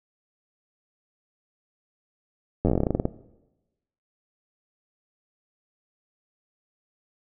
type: slowing click train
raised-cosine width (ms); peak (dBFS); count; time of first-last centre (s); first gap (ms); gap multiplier
2; -9; 16; 2.65-3.054; 10; 1.13
effects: noise-tail reverb RT60 1.0 s tail -17 dB re dry